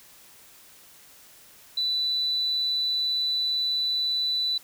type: tone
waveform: sine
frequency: 3979 Hz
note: B7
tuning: 12 cents sharp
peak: -23 dBFS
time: 1.77-4.58 s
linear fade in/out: 5 ms
effects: white hiss -52 dBFS RMS until 4.63 s